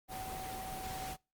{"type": "tone in noise", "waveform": "sine", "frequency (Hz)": 757, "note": "F#5", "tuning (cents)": 39, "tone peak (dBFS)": -42, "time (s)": [0.08, 1.17], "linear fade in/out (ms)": 50, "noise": "pink", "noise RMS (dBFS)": -44, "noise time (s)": [0.08, 1.17], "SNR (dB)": -1, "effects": ["noise-tail reverb RT60 0.3 s tail -26 dB re dry", "Opus 24 kbps"]}